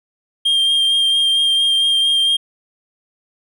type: tone with vibrato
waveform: triangle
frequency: 3200 Hz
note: G7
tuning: 35 cents sharp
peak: -11 dBFS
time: 0.45-2.37 s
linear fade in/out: 10 ms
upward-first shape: sine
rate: 4.4 Hz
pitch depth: 15 cents each way
effects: none